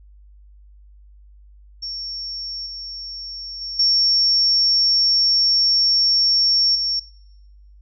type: tone with level steps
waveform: sine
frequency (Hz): 5480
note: F8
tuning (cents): -34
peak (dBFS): -26 / -29 / -26 / -13 / -18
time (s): 1.82-7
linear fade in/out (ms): 10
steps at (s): 2.66 / 3.61 / 3.79 / 6.75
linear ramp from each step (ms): 5
effects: noise-tail reverb RT60 1.0 s tail -24 dB re dry + added 50 Hz sine -44 dBFS peak until 7.81 s